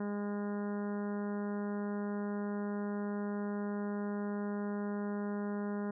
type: harmonic tone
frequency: 204.8 Hz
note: G#3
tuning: 24 cents flat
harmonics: 1 / 2 / 3 / 4 / 5 / 6 / 7 / 8 / 9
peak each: -35 / -41 / -47 / -50 / -50 / -56 / -52 / -57 / -59 dBFS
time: 0-5.91 s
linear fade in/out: 5 ms
effects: none